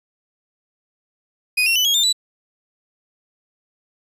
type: tone with pitch steps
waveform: 35% pulse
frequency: 2489 / 2730 / 2994 / 3284 / 3602 / 3951 Hz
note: D#7 / F7 / F#7 / G#7 / A7 / B7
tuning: 0 / -40 / +20 / -20 / +40 / 0 cents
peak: -13 dBFS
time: 1.57-2.128 s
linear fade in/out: 10 ms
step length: 93 ms
effects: resampled to 32000 Hz